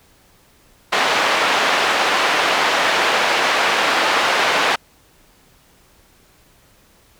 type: band-pass noise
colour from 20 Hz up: pink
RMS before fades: -17 dBFS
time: 0.92-4.76 s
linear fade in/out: 10 ms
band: 640 to 3200 Hz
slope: 12 dB/octave
effects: pink hiss -53 dBFS RMS until 7.19 s